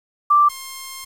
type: tone pair in turn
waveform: sine / 5% pulse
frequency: 1174.7 / 1062.4 Hz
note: D6 / C6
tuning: 0 / +26 cents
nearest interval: major second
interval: 174 cents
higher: first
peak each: -10 / -20 dBFS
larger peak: first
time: 0.3-0.49 / 0.49-1.05 s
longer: second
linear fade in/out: 10 ms
effects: 8-bit